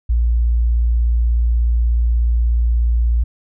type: tone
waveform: sine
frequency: 58.3 Hz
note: A#1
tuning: 1 cent sharp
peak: -12 dBFS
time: 0.09-3.24 s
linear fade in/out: 10 ms
effects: none